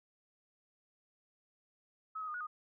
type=tone with pitch steps; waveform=sine; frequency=1285 / 1266 / 1224 / 1456 / 1233 Hz; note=E6 / D#6 / D#6 / F#6 / D#6; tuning=-45 / +30 / -29 / -28 / -16 cents; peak=-38 dBFS; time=2.15-2.47 s; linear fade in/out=10 ms; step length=64 ms; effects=none